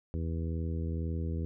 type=harmonic tone; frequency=82 Hz; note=E2; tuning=9 cents flat; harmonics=1 / 2 / 3 / 4 / 5 / 6; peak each=-32 / -38 / -42 / -44 / -46 / -48 dBFS; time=0.14-1.45 s; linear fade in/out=0 ms; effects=none